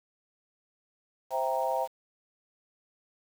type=chord; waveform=sine; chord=C dominant seventh; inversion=none; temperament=equal; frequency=523.3 / 659.3 / 784 / 932.3 Hz; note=C5 / E5 / G5 / Bb5; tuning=0 / 0 / 0 / 0 cents; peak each=-32 dBFS; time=1.3-1.88 s; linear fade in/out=50 ms; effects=8-bit